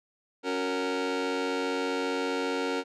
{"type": "chord", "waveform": "sawtooth", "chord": "F# major", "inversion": "second", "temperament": "just", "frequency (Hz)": [277.5, 370, 462.5], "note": ["C#4", "F#4", "A#4"], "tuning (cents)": [2, 0, -14], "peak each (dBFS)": [-28, -30, -27], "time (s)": [0.43, 2.84], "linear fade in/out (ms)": 50, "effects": ["low-pass 5000 Hz 12 dB/octave"]}